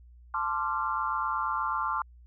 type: chord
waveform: sine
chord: D minor seventh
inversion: second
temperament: equal with one note detuned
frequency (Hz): 880 / 1046.5 / 1174.7 / 1376.9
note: A5 / C6 / D6 / F6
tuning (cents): 0 / 0 / 0 / -25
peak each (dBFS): -34 / -32 / -32 / -33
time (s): 0.34-2.02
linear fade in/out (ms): 2
effects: added 60 Hz sine -50 dBFS peak until 2.26 s